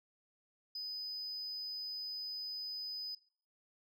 sine tone, 5000 Hz, D#8, 8 cents sharp, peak -37 dBFS, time 0.75-3.15 s, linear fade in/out 5 ms, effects noise-tail reverb RT60 0.4 s tail -18 dB re dry + tanh soft clip ceiling -38 dBFS

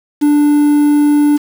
triangle tone with quantisation, 293.7 Hz, D4, in tune, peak -5 dBFS, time 0.21-1.38 s, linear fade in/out 20 ms, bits 5, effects none

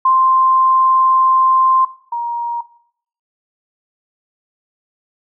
sine tone pair in turn, 1046.5 / 944 Hz, C6 / A#5, 0 / +22 cents, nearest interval major second, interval 178 cents, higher first, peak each -9 / -17 dBFS, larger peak first, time 0.05-1.85 / 2.12-2.61 s, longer first, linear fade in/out 5 ms, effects noise-tail reverb RT60 0.6 s tail -17 dB re dry

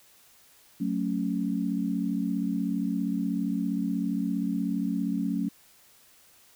sine chord, F# minor, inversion none, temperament just, 185 / 222 / 277.5 Hz, F#3 / A3 / C#4, 0 / +16 / +2 cents, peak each -30 dBFS, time 0.8-5.49 s, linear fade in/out 10 ms, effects white hiss -58 dBFS RMS until 6.55 s

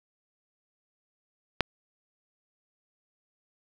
click, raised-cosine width 0.3 ms, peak -6 dBFS, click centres 1.607 s, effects 7-bit

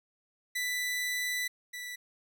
sawtooth tone pair in turn, 1984 / 1970.3 Hz, B6 / B6, +7 / -5 cents, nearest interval unison, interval 12 cents, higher first, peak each -27 / -35 dBFS, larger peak first, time 0.55-1.48 / 1.73-1.96 s, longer first, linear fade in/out 10 ms, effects none

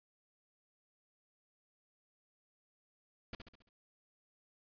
pink noise with echo, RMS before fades -43 dBFS, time 3.33-3.35 s, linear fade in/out 2 ms, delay 68 ms, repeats 5, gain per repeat -6 dB, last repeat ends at 3.69 s, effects resampled to 11025 Hz

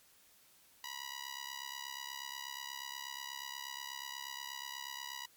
10% pulse tone with amplitude modulation, 973 Hz, B5, 26 cents flat, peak -30 dBFS, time 0.84-5.26 s, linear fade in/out 2 ms, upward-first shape sine, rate 68.3 Hz, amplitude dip 90%, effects white hiss -65 dBFS RMS until 5.36 s + MP3 96 kbps

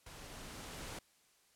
pink noise with level ramp, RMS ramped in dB -52 to -45 dBFS, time 0.06-0.99 s, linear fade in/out 5 ms, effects white hiss -70 dBFS RMS until 1.55 s + low-pass 11000 Hz 12 dB/octave

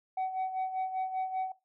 sine tone with tremolo, 753 Hz, F#5, 30 cents sharp, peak -26 dBFS, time 0.17-1.52 s, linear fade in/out 5 ms, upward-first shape sine, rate 5.1 Hz, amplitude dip 70%, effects noise-tail reverb RT60 0.2 s tail -17 dB re dry + tanh soft clip ceiling -28 dBFS

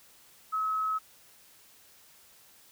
sine tone, 1285 Hz, E6, 45 cents flat, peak -27 dBFS, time 0.52-0.99 s, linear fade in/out 20 ms, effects white hiss -58 dBFS RMS until 2.71 s

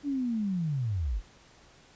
sine linear sweep, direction down, 293.7 to 38.9 Hz, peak -27 dBFS, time 0.03-1.22 s, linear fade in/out 50 ms, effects pink hiss -57 dBFS RMS until 1.95 s + resampled to 16000 Hz

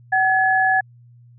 sine tone pair together, 757.3 / 1700 Hz, F#5 / G#6, +40 / +40 cents, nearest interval octave + major second, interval 1400 cents, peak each -17 dBFS, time 0.12-0.81 s, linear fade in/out 10 ms, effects added 120 Hz sine -45 dBFS peak until 1.38 s

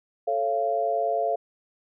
sine chord, A augmented, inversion none, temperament just, 440 / 550 / 687.5 Hz, A4 / C#5 / E#5, 0 / -14 / -27 cents, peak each -29 / -29 / -24 dBFS, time 0.27-1.36 s, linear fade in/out 10 ms, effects none

